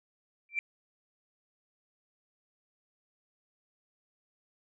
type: tone with exponential growth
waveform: sine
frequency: 2349 Hz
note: D7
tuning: in tune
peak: -23 dBFS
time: 0.49-0.59 s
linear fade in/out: 1 ms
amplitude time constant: 20 ms
effects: tanh soft clip ceiling -20 dBFS